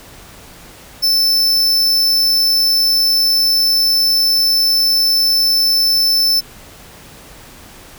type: tone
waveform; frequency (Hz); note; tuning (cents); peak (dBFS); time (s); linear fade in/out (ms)
45% pulse; 5290; E8; +5; -11; 1.02-6.41; 20
effects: pink hiss -39 dBFS RMS until 7.98 s